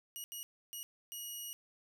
10% pulse tone bursts at uneven times, 2900 Hz, F#7, 35 cents flat, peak -34 dBFS, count 4, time 0.16-0.24 / 0.32-0.43 / 0.73-0.83 / 1.12-1.53 s, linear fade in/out 0 ms, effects none

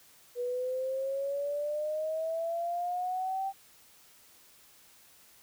sine exponential sweep, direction up, 484 to 784 Hz, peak -30 dBFS, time 0.35-3.53 s, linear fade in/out 50 ms, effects white hiss -59 dBFS RMS until 5.42 s

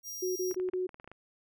sawtooth tone, 5700 Hz, F8, 34 cents sharp, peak -36 dBFS, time 0.03-0.56 s, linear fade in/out 50 ms
sine tone bursts, 367.7 Hz, F#4, 11 cents flat, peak -29 dBFS, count 4, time 0.22-0.87 s, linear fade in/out 10 ms, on 140 ms, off 30 ms
clicks, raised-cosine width 0.5 ms, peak -33 dBFS, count 11, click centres 0.512 / 0.544 / 0.599 / 0.688 / 0.736 / 0.892 / 0.944 / 0.999 / 1.044 / 1.076 / 1.116 s
effects none

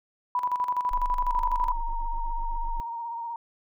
sine tone with tremolo, 988 Hz, B5, in tune, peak -22 dBFS, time 0.35-1.72 s, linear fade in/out 2 ms, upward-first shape square, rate 12 Hz, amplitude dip 65%
sine tone, 24.5 Hz, G0, in tune, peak -27 dBFS, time 0.91-2.8 s, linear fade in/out 0 ms
sine tone with vibrato, 932.3 Hz, A#5, in tune, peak -31 dBFS, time 1.3-3.36 s, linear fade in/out 2 ms, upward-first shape sine, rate 16 Hz, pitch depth 29 cents each way
effects none

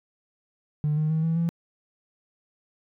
triangle tone with pitch steps, 150 / 154.31 / 158.74 / 163.29 / 167.98 Hz, D3 / D#3 / D#3 / E3 / E3, +37 / -14 / +35 / -16 / +33 cents, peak -18 dBFS, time 0.84-1.49 s, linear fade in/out 0 ms, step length 130 ms, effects tanh soft clip ceiling -18 dBFS

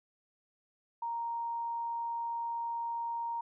sine tone, 932.3 Hz, A#5, in tune, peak -33 dBFS, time 1.02-3.41 s, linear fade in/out 5 ms, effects none

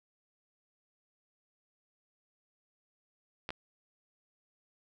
clicks, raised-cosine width 0.3 ms, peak -21 dBFS, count 2, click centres 3.491 / 3.505 s, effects none

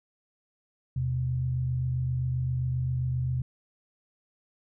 sine tone pair together, 79 / 126.57 Hz, D#2 / B2, +27 / +43 cents, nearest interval minor sixth, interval 816 cents, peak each -34 / -26 dBFS, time 0.96-3.42 s, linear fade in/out 5 ms, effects none

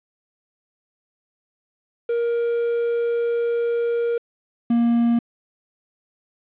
triangle tone pair in turn, 470 / 235 Hz, A#4 / A#3, +14 / +14 cents, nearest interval octave, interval 1200 cents, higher first, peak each -17 / -13 dBFS, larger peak second, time 2.09-4.18 / 4.7-5.19 s, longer first, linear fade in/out 5 ms, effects resampled to 8000 Hz + 8-bit

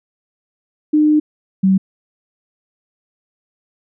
sine tone pair in turn, 303.2 / 191 Hz, D#4 / G3, -45 / -45 cents, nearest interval minor sixth, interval 800 cents, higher first, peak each -9 dBFS, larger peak neither, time 0.93-1.2 / 1.63-1.78 s, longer first, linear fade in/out 10 ms, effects none

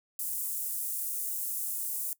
pink high-pass noise, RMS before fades -34 dBFS, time 0.19-2.13 s, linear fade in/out 2 ms, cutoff 9200 Hz, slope 24 dB/octave, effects noise-tail reverb RT60 0.1 s tail -20 dB re dry

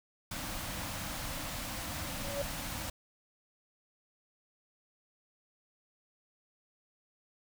pink band-stop noise, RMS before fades -39 dBFS, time 0.31-2.9 s, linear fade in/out 5 ms, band 330 to 500 Hz, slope 96 dB/octave
sine tone with exponential growth, 565 Hz, C#5, 33 cents sharp, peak -30 dBFS, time 2.05-2.42 s, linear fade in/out 5 ms, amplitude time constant 80 ms
effects none

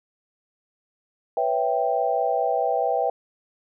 sine chord, C# half-diminished seventh, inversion third, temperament equal, 493.9 / 554.4 / 659.3 / 784 Hz, B4 / C#5 / E5 / G5, 0 / 0 / 0 / 0 cents, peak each -26 / -29 / -25 / -24 dBFS, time 1.37-3.1 s, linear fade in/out 2 ms, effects none

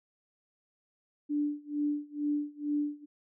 sine tone with tremolo, 293.7 Hz, D4, in tune, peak -26 dBFS, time 1.29-3.06 s, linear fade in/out 20 ms, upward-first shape sine, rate 2.2 Hz, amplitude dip 95%, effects none

